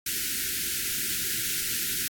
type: band-stop noise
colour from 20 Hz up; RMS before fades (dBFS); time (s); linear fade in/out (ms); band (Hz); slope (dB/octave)
white; -29; 0.06-2.08; 5; 410 to 1400; 96
effects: AAC 64 kbps